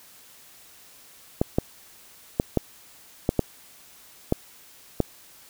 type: clicks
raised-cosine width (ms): 2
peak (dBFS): -6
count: 8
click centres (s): 1.415 / 1.585 / 2.399 / 2.573 / 3.291 / 3.393 / 4.324 / 5.003
effects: white hiss -51 dBFS RMS until 5.49 s